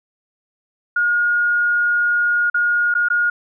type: tone with dropouts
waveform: sine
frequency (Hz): 1432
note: F6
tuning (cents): +43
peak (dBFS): -14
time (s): 0.96-3.3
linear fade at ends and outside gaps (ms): 5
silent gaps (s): 2.5-2.543 / 2.941-2.95 / 3.086-3.101
effects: none